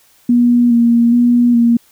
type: tone with vibrato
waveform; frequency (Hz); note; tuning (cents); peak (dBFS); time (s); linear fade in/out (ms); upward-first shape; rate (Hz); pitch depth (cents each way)
sine; 238; A#3; +36; -7; 0.29-1.77; 5; square; 1.2; 23
effects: white hiss -51 dBFS RMS until 1.91 s